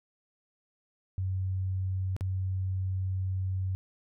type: tone with dropouts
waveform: sine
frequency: 94.1 Hz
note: F#2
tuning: 30 cents sharp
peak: -28 dBFS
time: 1.18-3.75 s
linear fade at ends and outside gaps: 0 ms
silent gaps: 2.165-2.209 s
effects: none